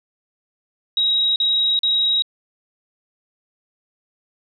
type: tone bursts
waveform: sine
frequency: 3818 Hz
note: A#7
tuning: 41 cents sharp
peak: -15 dBFS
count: 3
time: 0.97-2.222 s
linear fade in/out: 2 ms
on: 390 ms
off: 41 ms
effects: none